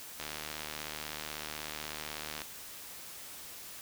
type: click train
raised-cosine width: 0.2 ms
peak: -21 dBFS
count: 170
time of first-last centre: 0.2-2.418 s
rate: 76.2 Hz
effects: white hiss -47 dBFS RMS until 3.81 s